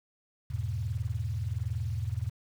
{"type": "chord", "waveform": "sine", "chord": "E major", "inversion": "none", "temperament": "equal", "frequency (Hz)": [82.41, 103.83, 123.47], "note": ["E2", "G#2", "B2"], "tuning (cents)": [0, 0, 0], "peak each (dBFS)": [-35, -33, -35], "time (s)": [0.5, 2.3], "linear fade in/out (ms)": 10, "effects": ["9-bit"]}